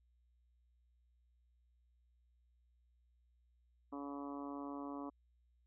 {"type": "harmonic tone", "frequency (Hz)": 141.8, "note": "C#3", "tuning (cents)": 40, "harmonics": [2, 3, 4, 5, 6, 7, 8, 9], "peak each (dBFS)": [-44, -54, -54, -54, -57, -53, -53, -63], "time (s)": [3.92, 5.1], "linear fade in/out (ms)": 10, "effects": ["added 60 Hz sine -70 dBFS peak until 5.66 s"]}